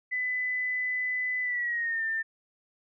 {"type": "tone with pitch glide", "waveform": "sine", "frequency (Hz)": [2003, 1794.8], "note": ["B6", "A6"], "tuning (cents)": [24, 34], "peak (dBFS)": -27, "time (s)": [0.11, 2.23], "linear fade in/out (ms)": 20, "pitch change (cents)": -190, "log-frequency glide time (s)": [1.42, 2.05], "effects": []}